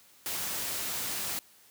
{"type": "noise", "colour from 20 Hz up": "white", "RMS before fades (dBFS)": -34, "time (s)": [0.26, 1.39], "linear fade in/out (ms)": 0, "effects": ["white hiss -59 dBFS RMS until 1.7 s", "high-pass 60 Hz 12 dB/octave"]}